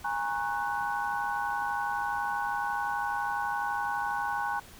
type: tone cluster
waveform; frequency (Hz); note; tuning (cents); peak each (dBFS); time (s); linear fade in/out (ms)
sine; 822 / 934 / 1096 / 1489; G#5 / A#5 / C#6 / F#6; -18 / +3 / -20 / +11; -32 / -35 / -36 / -34; 0.04-4.6; 10
effects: pink hiss -51 dBFS RMS until 4.79 s